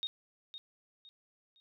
sine tone with echo, 3716 Hz, A#7, 6 cents flat, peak -33 dBFS, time 0.03-0.07 s, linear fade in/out 0 ms, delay 510 ms, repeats 3, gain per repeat -10 dB, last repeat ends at 1.6 s, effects none

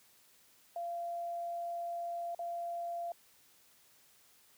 sine tone with dropouts, 688 Hz, F5, 26 cents flat, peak -36 dBFS, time 0.76-3.12 s, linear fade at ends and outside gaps 2 ms, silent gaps 2.348-2.391 s, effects white hiss -65 dBFS RMS until 4.57 s + high-pass 60 Hz 12 dB/octave

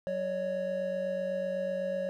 triangle tone cluster, 186.5 / 556 / 604 Hz, F#3 / C#5 / D5, +14 / +5 / +48 cents, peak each -38 / -29 / -37 dBFS, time 0.07-2.09 s, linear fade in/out 0 ms, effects none

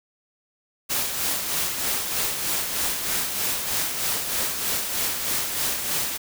white noise with tremolo, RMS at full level -24 dBFS, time 0.89-6.18 s, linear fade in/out 20 ms, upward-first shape sine, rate 3.2 Hz, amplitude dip 45%, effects none

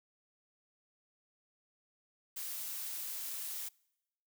blue noise, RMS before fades -41 dBFS, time 2.36-3.69 s, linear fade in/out 10 ms, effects noise-tail reverb RT60 0.9 s tail -26 dB re dry

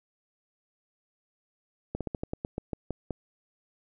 slowing click train, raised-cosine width 2 ms, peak -18 dBFS, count 11, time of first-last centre 1.95-3.107 s, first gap 57 ms, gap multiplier 1.15, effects none

